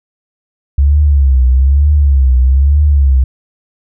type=tone with vibrato; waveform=sine; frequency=68.4 Hz; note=C#2; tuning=23 cents flat; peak=-5 dBFS; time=0.78-3.24 s; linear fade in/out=5 ms; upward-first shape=triangle; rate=1.1 Hz; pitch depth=160 cents each way; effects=none